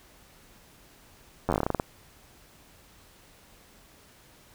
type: slowing click train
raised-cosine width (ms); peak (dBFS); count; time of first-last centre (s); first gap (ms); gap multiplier
1; -11; 13; 1.49-1.799; 10; 1.16
effects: pink hiss -56 dBFS RMS until 4.54 s